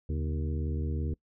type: harmonic tone with a mistuned harmonic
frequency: 77.78 Hz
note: D#2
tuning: in tune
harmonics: 1 / 2 / 3 / 4 / 5 / 6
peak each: -30 / -36 / -40 / -42 / -44 / -46 dBFS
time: 0.09-1.14 s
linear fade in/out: 5 ms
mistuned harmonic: 2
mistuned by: -140 cents
effects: noise-tail reverb RT60 0.1 s tail -23 dB re dry